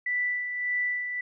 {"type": "tone with tremolo", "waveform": "sine", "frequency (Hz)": 1975.5, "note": "B6", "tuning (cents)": 0, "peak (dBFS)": -24, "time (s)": [0.06, 1.21], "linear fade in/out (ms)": 5, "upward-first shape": "sine", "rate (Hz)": 1.7, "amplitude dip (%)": 50, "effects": []}